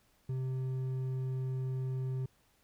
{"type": "tone with hard clipping", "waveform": "sine", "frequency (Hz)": 130.2, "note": "C3", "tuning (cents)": -8, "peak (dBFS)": -34, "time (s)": [0.29, 2.26], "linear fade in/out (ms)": 5, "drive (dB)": 5, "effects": ["pink hiss -70 dBFS RMS until 2.63 s"]}